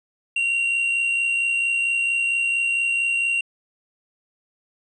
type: tone with amplitude modulation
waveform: triangle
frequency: 2756 Hz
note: F7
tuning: 24 cents flat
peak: -16 dBFS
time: 0.36-3.41 s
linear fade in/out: 5 ms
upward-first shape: sine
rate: 64.4 Hz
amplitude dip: 35%
effects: resampled to 24000 Hz